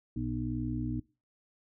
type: harmonic tone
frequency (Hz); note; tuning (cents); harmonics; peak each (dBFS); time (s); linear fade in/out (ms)
61.3; B1; -12; 1 / 2 / 4 / 5; -39 / -36 / -36 / -37; 0.16-1; 5
effects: noise-tail reverb RT60 0.3 s tail -21 dB re dry